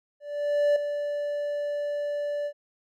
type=tone with ADSR envelope; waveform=triangle; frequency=583 Hz; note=D5; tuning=13 cents flat; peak=-16 dBFS; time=0.2-2.53 s; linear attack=560 ms; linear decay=4 ms; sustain=-9 dB; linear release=69 ms; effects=none